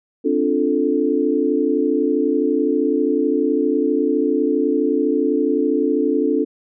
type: chord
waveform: sine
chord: D minor seventh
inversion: third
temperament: equal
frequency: 261.6 / 293.7 / 349.2 / 440 Hz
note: C4 / D4 / F4 / A4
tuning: 0 / 0 / 0 / 0 cents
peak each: -22 / -19 / -23 / -20 dBFS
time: 0.24-6.45 s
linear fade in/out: 20 ms
effects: none